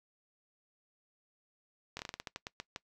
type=slowing click train; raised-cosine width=0.2 ms; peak=-22 dBFS; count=12; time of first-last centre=1.97-2.761 s; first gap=22 ms; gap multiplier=1.22; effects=noise-tail reverb RT60 0.1 s tail -21 dB re dry